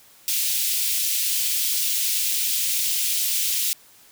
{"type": "high-pass noise", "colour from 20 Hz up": "white", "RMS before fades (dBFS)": -23, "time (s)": [0.28, 3.73], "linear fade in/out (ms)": 0, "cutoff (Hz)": 2600, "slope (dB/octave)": 24, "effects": ["white hiss -52 dBFS RMS until 4.11 s"]}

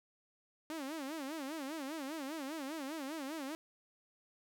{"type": "tone with vibrato", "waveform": "sawtooth", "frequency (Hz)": 293.8, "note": "D4", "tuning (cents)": 1, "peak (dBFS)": -36, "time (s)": [0.7, 3.55], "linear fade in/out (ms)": 0, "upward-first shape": "sine", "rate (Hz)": 5, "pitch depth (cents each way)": 190, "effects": []}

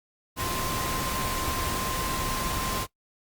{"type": "tone in noise", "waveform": "sine", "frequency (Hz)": 1046.5, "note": "C6", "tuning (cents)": 0, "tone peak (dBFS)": -33, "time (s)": [0.36, 2.87], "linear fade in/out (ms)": 50, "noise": "pink", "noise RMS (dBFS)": -30, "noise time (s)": [0.36, 2.87], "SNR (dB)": -6, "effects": ["noise-tail reverb RT60 0.1 s tail -20 dB re dry", "Opus 48 kbps"]}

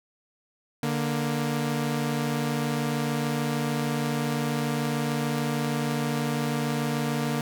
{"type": "tone pair together", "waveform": "sawtooth", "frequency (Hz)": [147.51, 234.5], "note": ["D3", "A#3"], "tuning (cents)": [8, 11], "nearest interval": "minor sixth", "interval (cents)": 803, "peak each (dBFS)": [-24, -24], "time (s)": [0.83, 7.41], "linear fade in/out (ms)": 2, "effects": []}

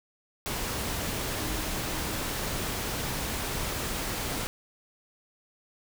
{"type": "tone in noise", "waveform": "sine", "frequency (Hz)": 311.1, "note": "D#4", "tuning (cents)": 0, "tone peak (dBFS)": -41, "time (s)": [1.38, 2.28], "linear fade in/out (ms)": 0, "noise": "pink", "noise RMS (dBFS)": -32, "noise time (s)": [0.46, 4.47], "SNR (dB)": -12, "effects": []}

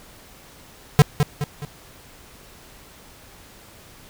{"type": "tone with echo", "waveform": "square", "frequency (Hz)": 146.83, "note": "D3", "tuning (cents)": 0, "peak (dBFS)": -8, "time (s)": [0.99, 1.02], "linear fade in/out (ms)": 0, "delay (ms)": 210, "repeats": 3, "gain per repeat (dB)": -7, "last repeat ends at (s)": 1.65, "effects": ["pink hiss -47 dBFS RMS until 4.09 s"]}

